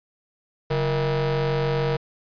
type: ring-modulated tone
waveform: 40% pulse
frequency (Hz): 164.2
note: E3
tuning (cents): -6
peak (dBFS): -17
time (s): 0.7-1.97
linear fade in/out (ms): 10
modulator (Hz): 305
effects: resampled to 11025 Hz